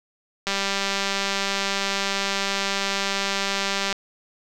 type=click train; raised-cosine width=0.2 ms; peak=-7 dBFS; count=682; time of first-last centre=0.47-3.927 s; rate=197 Hz; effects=7-bit